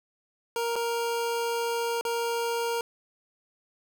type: tone with dropouts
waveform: 25% pulse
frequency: 467.2 Hz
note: A#4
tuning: 4 cents sharp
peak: -23 dBFS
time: 0.56-2.81 s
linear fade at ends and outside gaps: 1 ms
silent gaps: 0.757-0.762 / 2.011-2.051 s
effects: none